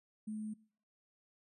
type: tone with sample-and-hold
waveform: sine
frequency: 215.1 Hz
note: A3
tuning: 39 cents flat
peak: -38 dBFS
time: 0.27-0.54 s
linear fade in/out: 10 ms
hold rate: 8820 Hz
effects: noise-tail reverb RT60 0.5 s tail -23 dB re dry + resampled to 32000 Hz